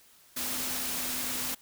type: tone in noise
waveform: sine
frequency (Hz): 252.9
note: B3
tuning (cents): +41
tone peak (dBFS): -44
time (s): 0.36-1.55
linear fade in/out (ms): 10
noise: white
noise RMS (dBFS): -33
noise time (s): 0.36-1.55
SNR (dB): -14
effects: white hiss -59 dBFS RMS until 1.61 s